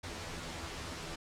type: noise with comb filter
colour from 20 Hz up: pink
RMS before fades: -42 dBFS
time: 0.03-1.16 s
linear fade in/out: 10 ms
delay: 12 ms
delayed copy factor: +0.9
effects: low-pass 7000 Hz 12 dB/octave